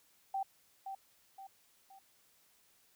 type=tone with echo; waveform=sine; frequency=778 Hz; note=G5; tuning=13 cents flat; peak=-33 dBFS; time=0.34-0.43 s; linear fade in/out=5 ms; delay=520 ms; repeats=3; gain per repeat=-7 dB; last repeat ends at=1.99 s; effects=white hiss -69 dBFS RMS until 2.95 s